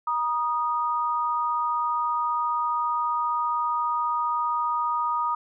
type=tone pair together; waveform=sine; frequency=951 / 1236.1 Hz; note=A#5 / D#6; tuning=+34 / -12 cents; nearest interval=perfect fourth; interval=454 cents; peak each=-26 / -25 dBFS; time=0.07-5.35 s; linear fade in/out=5 ms; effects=none